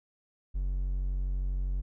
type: tone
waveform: triangle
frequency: 46.25 Hz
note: F#1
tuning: in tune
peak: -26 dBFS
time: 0.54-1.82 s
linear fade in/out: 20 ms
effects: none